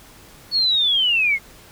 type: linear sweep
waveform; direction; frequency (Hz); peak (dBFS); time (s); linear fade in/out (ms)
sine; down; 4435 to 2093; -15; 0.51-1.39; 50
effects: pink hiss -46 dBFS RMS until 1.71 s